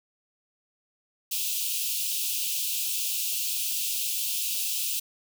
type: high-pass noise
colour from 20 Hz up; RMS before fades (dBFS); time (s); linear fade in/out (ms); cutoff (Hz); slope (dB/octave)
white; -29; 1.31-5; 10; 2500; 96
effects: none